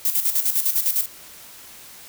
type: noise with tremolo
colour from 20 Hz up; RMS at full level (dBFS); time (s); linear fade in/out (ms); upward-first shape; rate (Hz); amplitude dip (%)
violet; -19; 0.05-1.06; 2; square; 9.9; 65
effects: white hiss -43 dBFS RMS until 2.08 s